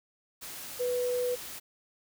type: tone in noise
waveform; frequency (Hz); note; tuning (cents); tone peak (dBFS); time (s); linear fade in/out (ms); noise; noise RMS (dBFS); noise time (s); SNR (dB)
sine; 493.9; B4; 0; -27; 0.79-1.36; 20; white; -42; 0.41-1.6; +12
effects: none